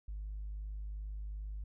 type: tone with tanh clipping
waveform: triangle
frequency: 51.3 Hz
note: G#1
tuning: 21 cents flat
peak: -39 dBFS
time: 0.08-1.64 s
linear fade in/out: 5 ms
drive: 5 dB
effects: none